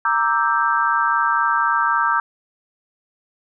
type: chord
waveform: sine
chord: E half-diminished seventh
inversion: second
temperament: equal with one note detuned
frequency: 932.3 / 1174.7 / 1318.5 / 1573.4 Hz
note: Bb5 / D6 / E6 / G6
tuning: 0 / 0 / 0 / +6 cents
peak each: -21 dBFS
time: 0.05-2.2 s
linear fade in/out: 2 ms
effects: none